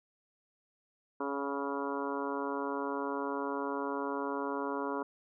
harmonic tone, 140 Hz, C#3, 18 cents sharp, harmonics 2 / 3 / 4 / 5 / 6 / 7 / 8 / 9 / 10, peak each -38 / -38 / -42 / -46 / -47 / -39 / -43 / -47 / -45 dBFS, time 1.2-5.03 s, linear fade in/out 5 ms, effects none

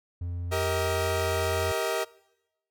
triangle tone, 87.31 Hz, F2, in tune, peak -28 dBFS, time 0.21-1.72 s, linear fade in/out 5 ms
sawtooth chord, Eb major, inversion first, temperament equal with one note detuned, 392 / 466.2 / 636.4 Hz, G4 / Bb4 / Eb5, 0 / 0 / +39 cents, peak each -28 / -27 / -26 dBFS, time 0.51-2.05 s, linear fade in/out 20 ms
effects noise-tail reverb RT60 0.9 s tail -22 dB re dry

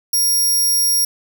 10% pulse tone, 5600 Hz, F8, 4 cents sharp, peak -8 dBFS, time 0.13-1.05 s, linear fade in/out 5 ms, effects none

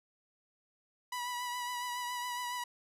sawtooth tone with vibrato, 980 Hz, B5, 14 cents flat, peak -32 dBFS, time 1.12-2.64 s, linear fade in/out 5 ms, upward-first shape triangle, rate 7.2 Hz, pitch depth 30 cents each way, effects resampled to 32000 Hz

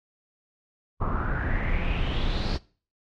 brown noise with low-pass filter sweep, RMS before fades -26 dBFS, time 1-2.58 s, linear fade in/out 20 ms, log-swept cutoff 1100 to 4800 Hz, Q 5.7, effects noise-tail reverb RT60 0.4 s tail -21 dB re dry + AAC 48 kbps

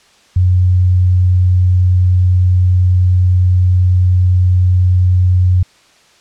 sine tone, 91 Hz, F#2, 28 cents flat, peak -7 dBFS, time 0.36-5.63 s, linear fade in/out 5 ms, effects white hiss -48 dBFS RMS until 6.2 s + low-pass 6000 Hz 12 dB/octave

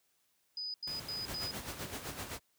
sine tone bursts, 4978 Hz, D#8, in tune, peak -37 dBFS, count 4, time 0.57-1.511 s, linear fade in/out 2 ms, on 170 ms, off 87 ms
pink noise, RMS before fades -47 dBFS, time 0.87-2.34 s, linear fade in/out 5 ms
pink noise with tremolo, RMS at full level -40 dBFS, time 1.28-2.4 s, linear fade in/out 2 ms, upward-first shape sine, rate 7.8 Hz, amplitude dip 100%
effects white hiss -75 dBFS RMS until 2.58 s + high-pass 60 Hz 12 dB/octave

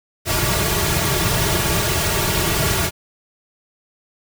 pink noise with comb filter, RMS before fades -19 dBFS, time 0.25-2.91 s, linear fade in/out 50 ms, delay 3.9 ms, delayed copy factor -0.95, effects none

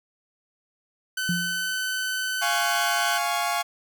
sawtooth tone, 1516 Hz, F#6, 42 cents sharp, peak -22 dBFS, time 1.17-3.18 s, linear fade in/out 5 ms
sine tone with exponential decay, 174.61 Hz, F3, in tune, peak -21 dBFS, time 1.29-1.75 s, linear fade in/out 2 ms, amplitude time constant 100 ms
sawtooth chord, Db major, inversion first, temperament equal, 698.5 / 830.6 / 1108.7 Hz, F5 / Ab5 / Db6, 0 / 0 / 0 cents, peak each -23 / -25 / -25 dBFS, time 2.41-3.63 s, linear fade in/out 20 ms
effects none

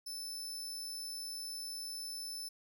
sawtooth tone, 5274 Hz, E8, in tune, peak -38 dBFS, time 0.06-2.49 s, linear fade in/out 10 ms, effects none

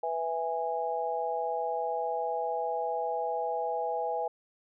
sine chord, E major, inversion second, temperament just, 494.4 / 659.3 / 824.1 Hz, B4 / E5 / G#5, +2 / 0 / -14 cents, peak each -34 / -34 / -32 dBFS, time 0.03-4.28 s, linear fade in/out 5 ms, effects none

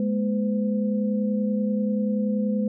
sine tone cluster, 209.5 / 239.9 / 509 Hz, G#3 / A#3 / C5, +15 / +50 / -48 cents, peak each -22 / -31 / -30 dBFS, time 0-2.68 s, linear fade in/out 2 ms, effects none

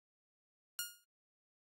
5% pulse tone with exponential decay, 1426 Hz, F6, 36 cents sharp, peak -23 dBFS, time 0.79-1.04 s, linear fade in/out 0 ms, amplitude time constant 53 ms, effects AAC 48 kbps

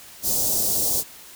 white band-stop noise, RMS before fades -22 dBFS, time 0.22-1.04 s, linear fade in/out 50 ms, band 710 to 4900 Hz, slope 24 dB/octave, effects white hiss -44 dBFS RMS until 1.35 s

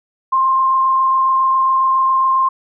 sine tone with frequency modulation, 1056 Hz, C6, 16 cents sharp, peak -11 dBFS, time 0.32-2.49 s, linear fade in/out 10 ms, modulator 27.3 Hz, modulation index 0.42, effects none

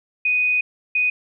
sine tone pair in turn, 2489 / 2489 Hz, D#7 / D#7, 0 / 0 cents, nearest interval unison, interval 0 cents, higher neither, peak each -16 dBFS, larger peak neither, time 0.25-0.61 / 0.95-1.1 s, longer first, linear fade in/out 5 ms, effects none

